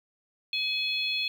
harmonic tone, 847 Hz, G#5, 34 cents sharp, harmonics 3 / 4 / 5, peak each -30 / -31 / -32 dBFS, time 0.53-1.28 s, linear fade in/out 2 ms, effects 9-bit

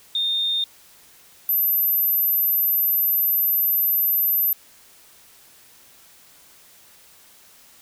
sine tone pair in turn, 3648 / 12140 Hz, A#7 / F#9, -38 / +43 cents, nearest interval octave + major sixth, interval 2081 cents, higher second, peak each -19 / -16 dBFS, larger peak second, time 0.15-0.64 / 1.49-4.53 s, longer second, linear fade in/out 2 ms, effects tanh soft clip ceiling -13 dBFS + white hiss -51 dBFS RMS until 7.81 s

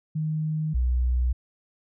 sine tone pair in turn, 155.56 / 61.93 Hz, D#3 / B1, 0 / +5 cents, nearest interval octave + major third, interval 1595 cents, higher first, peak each -24 / -20 dBFS, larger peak second, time 0.15-0.74 / 0.74-1.33 s, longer neither, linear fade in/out 10 ms, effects none

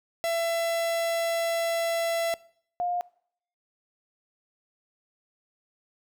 45% pulse / sine tone pair in turn, 670 / 708.4 Hz, E5 / F5, +28 / +24 cents, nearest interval minor second, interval 96 cents, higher second, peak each -25 dBFS, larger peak neither, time 0.24-2.34 / 2.8-3.01 s, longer first, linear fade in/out 0 ms, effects noise-tail reverb RT60 0.6 s tail -22 dB re dry

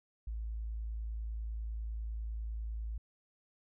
sine tone, 55 Hz, A1, in tune, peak -36 dBFS, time 0.27-2.98 s, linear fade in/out 5 ms, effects none

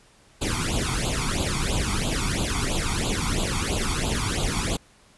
pink noise with flanger, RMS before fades -25 dBFS, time 0.41-4.77 s, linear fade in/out 10 ms, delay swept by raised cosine 0.26 to 0.9 ms, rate 3 Hz, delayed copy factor +0.9, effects pink hiss -56 dBFS RMS until 5.17 s + resampled to 24000 Hz

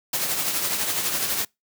white noise with tremolo, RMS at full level -23 dBFS, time 0.13-1.45 s, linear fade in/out 5 ms, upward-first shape triangle, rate 12 Hz, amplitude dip 50%, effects noise-tail reverb RT60 0.2 s tail -26 dB re dry + high-pass 100 Hz 12 dB/octave

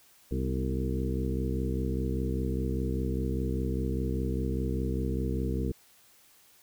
harmonic tone with a mistuned harmonic, 65 Hz, C2, 11 cents flat, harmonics 1 / 2 / 3 / 4 / 5 / 6 / 7, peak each -31 / -34 / -36 / -37 / -38 / -39 / -39 dBFS, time 0.31-5.72 s, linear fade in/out 5 ms, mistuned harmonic 4, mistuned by -57 cents, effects white hiss -60 dBFS RMS until 6.62 s

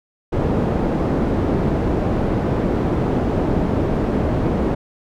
white low-pass noise, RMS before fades -19 dBFS, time 0.32-4.75 s, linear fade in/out 10 ms, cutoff 380 Hz, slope 12 dB/octave, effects none

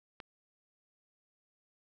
click, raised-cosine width 0.3 ms, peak -28 dBFS, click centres 0.202 s, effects none

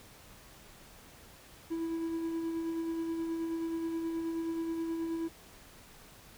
triangle tone with tremolo, 329.3 Hz, E4, 2 cents flat, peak -29 dBFS, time 1.7-5.29 s, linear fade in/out 20 ms, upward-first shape sine, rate 9.4 Hz, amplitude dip 30%, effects pink hiss -55 dBFS RMS until 6.37 s

